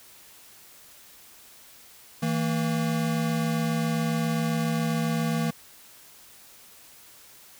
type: tone pair together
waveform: square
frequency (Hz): 161.8 / 229.2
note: E3 / A#3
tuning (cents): -32 / -29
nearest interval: tritone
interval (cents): 603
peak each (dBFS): -27 / -28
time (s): 2.22-5.51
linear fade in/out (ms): 10
effects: white hiss -51 dBFS RMS until 7.59 s